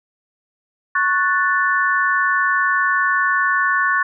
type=chord; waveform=sine; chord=F# minor; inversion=second; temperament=equal with one note detuned; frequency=1104.9 / 1480 / 1760 Hz; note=C#6 / F#6 / A6; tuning=-6 / 0 / 0 cents; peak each=-19 dBFS; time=0.95-4.03 s; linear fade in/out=5 ms; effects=none